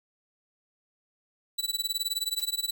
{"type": "tone with tremolo", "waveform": "sawtooth", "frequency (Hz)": 3951, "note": "B7", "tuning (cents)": 0, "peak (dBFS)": -22, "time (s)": [1.58, 2.71], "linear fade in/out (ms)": 10, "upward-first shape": "sine", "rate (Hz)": 19, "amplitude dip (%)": 95}
{"type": "noise with exponential decay", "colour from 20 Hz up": "blue", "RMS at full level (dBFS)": -36, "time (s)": [2.39, 2.51], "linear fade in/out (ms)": 5, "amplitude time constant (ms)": 24}
{"effects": []}